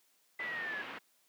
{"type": "low-pass noise", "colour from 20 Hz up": "white", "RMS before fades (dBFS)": -45, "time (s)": [0.39, 0.99], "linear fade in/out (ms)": 10, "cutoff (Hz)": 2700, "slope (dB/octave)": 24}
{"type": "linear sweep", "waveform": "sine", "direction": "down", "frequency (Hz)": [2013, 1661.2], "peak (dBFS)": -37, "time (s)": [0.39, 0.82], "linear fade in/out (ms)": 5}
{"effects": ["white hiss -71 dBFS RMS until 1.28 s", "high-pass 200 Hz 12 dB/octave"]}